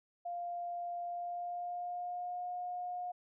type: tone with pitch glide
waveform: sine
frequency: 698.5 to 716.9 Hz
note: F5 to F5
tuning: 0 to +45 cents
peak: -37 dBFS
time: 0.25-3.12 s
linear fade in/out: 10 ms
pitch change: +45 cents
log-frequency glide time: 1.05-2.48 s
effects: none